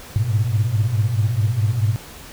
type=tone cluster; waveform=sine; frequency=101.4 / 106.1 / 121.6 Hz; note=G#2 / G#2 / B2; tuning=-41 / +38 / -26 cents; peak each=-20 dBFS; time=0.16-1.96 s; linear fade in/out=0 ms; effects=tanh soft clip ceiling -8 dBFS + pink hiss -39 dBFS RMS until 2.32 s